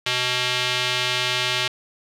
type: tone with band-pass filter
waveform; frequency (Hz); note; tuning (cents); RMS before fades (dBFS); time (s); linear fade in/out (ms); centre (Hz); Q
square; 125.2; B2; +24; -23; 0.06-1.68; 5; 3200; 1.7
effects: none